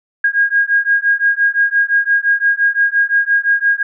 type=beating tone pair; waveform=sine; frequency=1628 / 1633.8 Hz; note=G#6 / G#6; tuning=-35 / -29 cents; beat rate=5.8 Hz; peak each=-14 dBFS; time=0.24-3.83 s; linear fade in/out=5 ms; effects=none